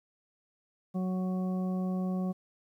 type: harmonic tone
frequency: 185 Hz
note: F#3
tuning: in tune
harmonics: 1 / 2 / 3 / 4 / 6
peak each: -29 / -42 / -43 / -45 / -50 dBFS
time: 0.94-2.33 s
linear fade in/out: 20 ms
effects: 11-bit